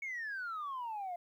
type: exponential sweep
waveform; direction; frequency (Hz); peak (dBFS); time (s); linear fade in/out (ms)
sine; down; 2233 to 687; -36; 0.02-1.16; 5
effects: tanh soft clip ceiling -35 dBFS + 12-bit